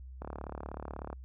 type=click train; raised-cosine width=1 ms; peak=-26 dBFS; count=34; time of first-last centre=0.22-1.129 s; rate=36.3 Hz; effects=added 64 Hz sine -44 dBFS peak until 1.24 s